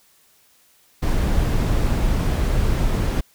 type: noise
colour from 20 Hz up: brown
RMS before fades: -19 dBFS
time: 1.02-3.21 s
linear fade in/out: 10 ms
effects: white hiss -57 dBFS RMS until 3.34 s